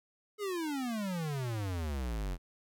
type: exponential sweep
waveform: square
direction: down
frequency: 429.2 to 42.55 Hz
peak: -34 dBFS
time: 0.38-2.38 s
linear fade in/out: 50 ms
effects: none